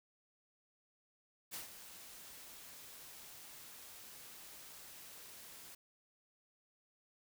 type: noise with ADSR envelope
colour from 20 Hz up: white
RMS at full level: -44 dBFS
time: 1.51-5.75 s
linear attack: 32 ms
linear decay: 130 ms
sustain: -10 dB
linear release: 6 ms
effects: none